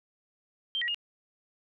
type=tone with pitch steps; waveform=sine; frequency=3151 / 1911 / 2846 Hz; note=G7 / A#6 / F7; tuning=+8 / +43 / +32 cents; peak=-28 dBFS; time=0.75-0.945 s; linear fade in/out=0 ms; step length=65 ms; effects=none